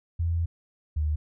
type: tone pair in turn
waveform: sine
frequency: 84.1 / 76 Hz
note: E2 / D#2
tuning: +35 / -40 cents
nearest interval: major second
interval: 175 cents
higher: first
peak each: -23 dBFS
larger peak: neither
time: 0.19-0.46 / 0.96-1.16 s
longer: first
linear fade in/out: 10 ms
effects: none